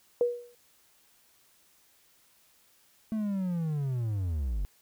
sine tone with exponential decay, 482.4 Hz, B4, 41 cents flat, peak -19 dBFS, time 0.21-0.55 s, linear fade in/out 1 ms, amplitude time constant 73 ms
triangle linear sweep, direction down, 222.6 to 43.92 Hz, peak -26 dBFS, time 3.12-4.65 s, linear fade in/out 0 ms
effects white hiss -64 dBFS RMS until 4.81 s

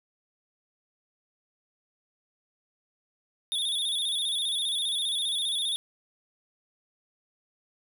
square tone with vibrato, 3520 Hz, A7, in tune, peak -27 dBFS, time 3.52-5.76 s, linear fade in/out 0 ms, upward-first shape square, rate 15 Hz, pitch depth 63 cents each way, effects none

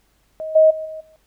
sine tone with level steps, 630 Hz, D#5, 21 cents sharp, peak -25 / -8 / -25 / -29 / -48 dBFS, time 0.4-1.16 s, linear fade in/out 0 ms, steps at 0.55 / 0.7 / 0.85 / 1 s, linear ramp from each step 10 ms, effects added 48 Hz sine -63 dBFS peak until 1.26 s + pink hiss -63 dBFS RMS until 1.26 s

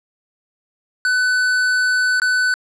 square tone with dropouts, 1500 Hz, F#6, 23 cents sharp, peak -15 dBFS, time 1.05-2.54 s, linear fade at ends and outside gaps 1 ms, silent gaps 2.199-2.218 s, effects low-pass 7000 Hz 12 dB/octave

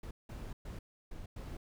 brown noise bursts at uneven times, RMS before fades -44 dBFS, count 5, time 0.03-0.11 / 0.29-0.53 / 0.65-0.79 / 1.11-1.26 / 1.36-1.57 s, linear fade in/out 5 ms, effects none

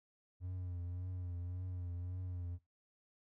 triangle tone with vibrato, 89.6 Hz, F2, 45 cents sharp, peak -38 dBFS, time 0.4-2.59 s, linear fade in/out 50 ms, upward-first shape triangle, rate 1.8 Hz, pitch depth 52 cents each way, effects noise-tail reverb RT60 0.2 s tail -17 dB re dry

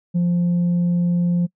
sine tone with tanh clipping, 174.61 Hz, F3, in tune, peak -16 dBFS, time 0.14-1.47 s, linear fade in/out 20 ms, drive 1 dB, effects noise-tail reverb RT60 0.1 s tail -25 dB re dry

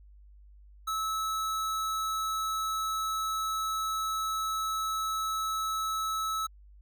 square tone, 1300 Hz, E6, 24 cents flat, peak -30 dBFS, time 0.87-6.47 s, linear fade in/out 10 ms, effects added 50 Hz sine -51 dBFS peak until 6.81 s

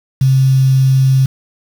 sine tone with quantisation, 132.8 Hz, C3, 26 cents sharp, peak -7 dBFS, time 0.21-1.26 s, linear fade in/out 5 ms, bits 5, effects none

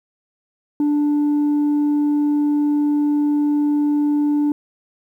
sine tone, 293.7 Hz, D4, in tune, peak -12 dBFS, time 0.8-4.52 s, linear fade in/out 2 ms, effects tanh soft clip ceiling -14 dBFS + 9-bit

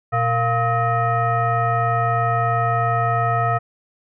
sine tone with frequency modulation, 698.5 Hz, F5, in tune, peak -16 dBFS, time 0.12-3.59 s, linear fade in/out 20 ms, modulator 580 Hz, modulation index 1.4, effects none

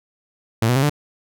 sawtooth tone with pitch steps, 113.4 / 123.66 / 134.86 / 147.06 Hz, A#2 / B2 / C#3 / D3, -47 / +3 / -47 / +3 cents, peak -11 dBFS, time 0.62-0.896 s, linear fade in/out 5 ms, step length 69 ms, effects none

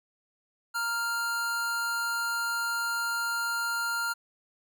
square tone pair together, 932.3 / 1396.9 Hz, A#5 / F6, 0 / 0 cents, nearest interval perfect fifth, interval 700 cents, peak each -38 / -29 dBFS, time 0.74-4.14 s, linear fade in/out 20 ms, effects none

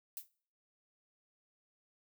violet noise with exponential decay, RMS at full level -38 dBFS, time 0.17-0.29 s, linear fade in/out 1 ms, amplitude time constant 24 ms, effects noise-tail reverb RT60 0.5 s tail -22 dB re dry

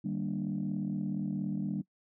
sine chord, Eb major seventh, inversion none, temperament equal with one note detuned, 151.75 / 196 / 233.1 / 293.7 Hz, Eb3 / G3 / Bb3 / D4, -43 / 0 / 0 / 0 cents, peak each -37 / -33 / -38 / -38 dBFS, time 0.04-1.82 s, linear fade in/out 10 ms, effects noise-tail reverb RT60 0.1 s tail -22 dB re dry + tanh soft clip ceiling -24 dBFS

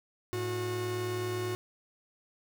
45% pulse tone pair together, 108.1 / 363.6 Hz, A2 / F#4, -30 / -30 cents, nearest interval octave + major sixth, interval 2100 cents, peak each -36 / -33 dBFS, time 0.33-1.55 s, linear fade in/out 0 ms, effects none

